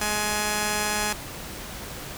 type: tone pair together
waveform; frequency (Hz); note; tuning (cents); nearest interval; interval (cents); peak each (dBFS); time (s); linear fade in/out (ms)
5% pulse; 210 / 840; G#3 / G#5; +19 / +19; 2 octaves; 2400; -16 / -16; 0.01-1.13; 5
effects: pink hiss -37 dBFS RMS until 2.17 s